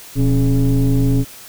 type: tone with frequency modulation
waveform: sine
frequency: 123.47 Hz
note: B2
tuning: in tune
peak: -10 dBFS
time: 0.15-1.25 s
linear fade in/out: 50 ms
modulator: 150 Hz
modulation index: 1.2
effects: tanh soft clip ceiling -8 dBFS + white hiss -38 dBFS RMS until 1.48 s